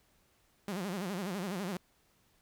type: tone with vibrato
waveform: sawtooth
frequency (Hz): 189.5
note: F#3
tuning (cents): +42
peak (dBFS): -31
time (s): 0.68-1.77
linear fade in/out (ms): 2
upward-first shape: sine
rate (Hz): 12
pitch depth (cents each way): 170
effects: pink hiss -70 dBFS RMS until 2.41 s